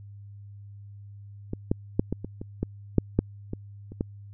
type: clicks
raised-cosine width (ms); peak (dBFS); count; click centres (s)
3; -17 / -10 / -8 / -14 / -20 / -22 / -13 / -6 / -7 / -18 / -27 / -13; 12; 1.534 / 1.715 / 1.995 / 2.126 / 2.246 / 2.415 / 2.63 / 2.983 / 3.19 / 3.534 / 3.92 / 4.009
effects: added 101 Hz sine -42 dBFS peak until 4.33 s